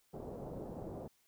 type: low-pass noise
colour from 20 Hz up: white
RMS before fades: -45 dBFS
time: 0.13-1.08 s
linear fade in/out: 10 ms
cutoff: 620 Hz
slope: 24 dB/octave
effects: white hiss -73 dBFS RMS until 1.27 s